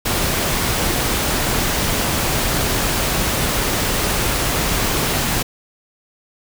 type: noise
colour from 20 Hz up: pink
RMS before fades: -19 dBFS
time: 0.05-5.43 s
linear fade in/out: 10 ms
effects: none